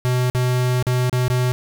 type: tone with dropouts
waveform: square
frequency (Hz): 125.5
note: B2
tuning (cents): +28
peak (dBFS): -17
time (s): 0.05-1.52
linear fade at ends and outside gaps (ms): 0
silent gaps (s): 0.3-0.349 / 0.826-0.868 / 1.096-1.128 / 1.281-1.301
effects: none